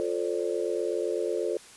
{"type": "chord", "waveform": "sine", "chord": "D minor seventh", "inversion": "first", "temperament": "just", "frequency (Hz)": [352.4, 440.5, 528.6, 587.3], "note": ["F4", "A4", "C5", "D5"], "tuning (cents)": [16, 2, 18, 0], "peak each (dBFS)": [-31, -30, -33, -35], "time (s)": [0, 1.57], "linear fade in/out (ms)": 0, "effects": ["white hiss -50 dBFS RMS until 1.76 s", "resampled to 24000 Hz"]}